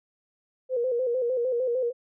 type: tone with vibrato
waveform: sine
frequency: 493.9 Hz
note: B4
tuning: in tune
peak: -23 dBFS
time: 0.69-1.93 s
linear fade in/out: 50 ms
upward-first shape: square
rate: 6.6 Hz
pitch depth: 71 cents each way
effects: none